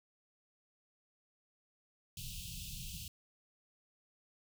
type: band-stop noise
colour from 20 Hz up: pink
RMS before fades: -45 dBFS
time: 2.17-3.08 s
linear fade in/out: 2 ms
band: 190 to 2600 Hz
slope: 96 dB/octave
effects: none